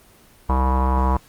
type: tone with low-pass filter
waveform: square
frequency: 65.2 Hz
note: C2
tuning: 5 cents flat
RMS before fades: -18 dBFS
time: 0.49-1.17 s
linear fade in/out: 5 ms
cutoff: 1000 Hz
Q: 7.4
effects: pink hiss -51 dBFS RMS until 1.28 s + Opus 24 kbps